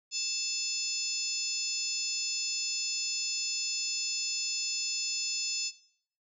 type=harmonic tone with a mistuned harmonic; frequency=880 Hz; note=A5; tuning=in tune; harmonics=3 / 4 / 5 / 6 / 7 / 8; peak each=-40 / -43 / -40 / -33 / -40 / -36 dBFS; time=0.11-5.72 s; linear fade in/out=50 ms; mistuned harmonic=6; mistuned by=-39 cents; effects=noise-tail reverb RT60 0.6 s tail -18 dB re dry